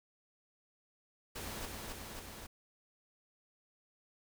pink noise with echo, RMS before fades -43 dBFS, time 1.35-1.66 s, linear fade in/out 10 ms, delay 270 ms, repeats 3, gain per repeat -2 dB, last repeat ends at 2.47 s, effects none

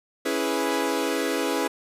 sawtooth chord, C# minor seventh, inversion none, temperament equal, 277.2 / 329.6 / 415.3 / 493.9 Hz, C#4 / E4 / G#4 / B4, 0 / 0 / 0 / 0 cents, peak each -25 dBFS, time 0.25-1.68 s, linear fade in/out 10 ms, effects resampled to 32000 Hz

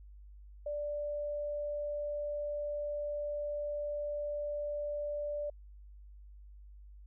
sine tone, 587.3 Hz, D5, in tune, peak -34 dBFS, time 0.66-5.5 s, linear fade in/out 5 ms, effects added 50 Hz sine -50 dBFS peak until 7.06 s

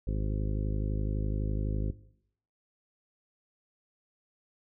harmonic tone, 51.91 Hz, G#1, in tune, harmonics 1 / 2 / 3 / 4 / 5 / 6 / 7 / 8 / 10, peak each -29 / -35 / -39 / -41 / -43 / -45 / -46 / -47 / -49 dBFS, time 0.07-1.91 s, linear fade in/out 5 ms, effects noise-tail reverb RT60 0.7 s tail -18 dB re dry

